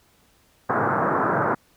white band-pass noise, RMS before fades -22 dBFS, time 0.69-1.55 s, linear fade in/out 10 ms, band 100 to 1500 Hz, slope 48 dB/octave, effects pink hiss -60 dBFS RMS until 1.76 s

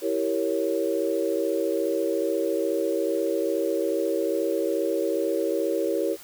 sine chord, E diminished seventh, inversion none, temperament equal, 329.6 / 392 / 466.2 / 554.4 Hz, E4 / G4 / Bb4 / Db5, 0 / 0 / 0 / 0 cents, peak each -28 dBFS, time 0.01-6.17 s, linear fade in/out 50 ms, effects white hiss -46 dBFS RMS until 6.23 s

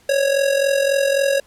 square tone with amplitude modulation, 552 Hz, C#5, 7 cents flat, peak -13 dBFS, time 0.09-1.4 s, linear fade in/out 5 ms, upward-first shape sine, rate 43.7 Hz, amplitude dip 65%, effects pink hiss -54 dBFS RMS until 1.46 s + low-pass 12000 Hz 12 dB/octave

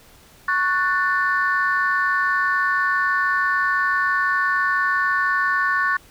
sine chord, F# minor, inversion second, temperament just, 1110 / 1480 / 1776 Hz, C#6 / F#6 / A6, +2 / 0 / +16 cents, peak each -21 dBFS, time 0.48-5.97 s, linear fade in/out 5 ms, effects tanh soft clip ceiling -10 dBFS + pink hiss -50 dBFS RMS until 6.1 s

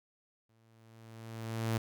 sawtooth tone with exponential growth, 112.9 Hz, A2, 45 cents sharp, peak -25 dBFS, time 0.49-1.78 s, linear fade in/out 5 ms, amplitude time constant 280 ms, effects none

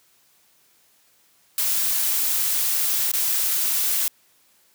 blue noise with dropouts, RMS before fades -22 dBFS, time 1.58-4.08 s, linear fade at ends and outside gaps 1 ms, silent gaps 3.116-3.136 s, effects white hiss -60 dBFS RMS until 4.74 s + high-pass 80 Hz 12 dB/octave

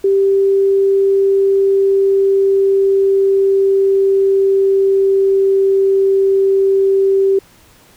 sine tone with pitch glide, 391.8 to 389.1 Hz, G4 to G4, -1 to -13 cents, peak -9 dBFS, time 0.04-7.39 s, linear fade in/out 5 ms, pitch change -12 cents, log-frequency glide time 1.16-5.76 s, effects pink hiss -47 dBFS RMS until 7.96 s

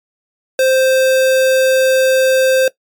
square tone, 523.3 Hz, C5, in tune, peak -10 dBFS, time 0.59-2.68 s, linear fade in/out 2 ms, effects noise-tail reverb RT60 0.1 s tail -19 dB re dry + MP3 96 kbps

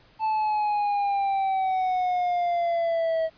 triangle exponential sweep, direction down, 880 to 642 Hz, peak -20 dBFS, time 0.19-3.3 s, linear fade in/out 50 ms, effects pink hiss -57 dBFS RMS until 3.37 s + resampled to 11025 Hz

